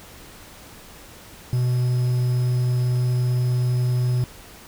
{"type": "tone with quantisation", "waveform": "triangle", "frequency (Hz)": 124.2, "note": "B2", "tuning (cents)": 10, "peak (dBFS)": -16, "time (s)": [1.53, 4.24], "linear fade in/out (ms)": 0, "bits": 7, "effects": ["pink hiss -44 dBFS RMS until 4.67 s"]}